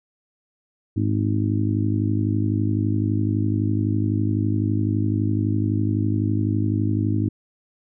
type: harmonic tone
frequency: 51.9 Hz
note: G#1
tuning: in tune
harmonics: 2 / 3 / 4 / 5 / 6 / 7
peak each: -21 / -35 / -28 / -26 / -26 / -37 dBFS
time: 0.96-7.29 s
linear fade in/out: 10 ms
effects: none